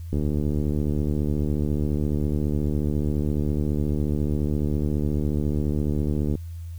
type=click train; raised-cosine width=3 ms; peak=-13 dBFS; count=464; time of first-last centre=0.13-6.353 s; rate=74.4 Hz; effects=added 84 Hz sine -32 dBFS peak until 6.78 s + white hiss -58 dBFS RMS until 6.78 s